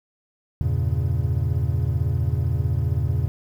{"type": "chord", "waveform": "triangle", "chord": "E diminished seventh", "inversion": "none", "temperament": "equal", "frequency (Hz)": [82.41, 98, 116.54, 138.59], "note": ["E2", "G2", "Bb2", "Db3"], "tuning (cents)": [0, 0, 0, 0], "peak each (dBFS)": [-22, -25, -23, -24], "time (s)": [0.61, 3.28], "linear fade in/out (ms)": 0, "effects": ["9-bit"]}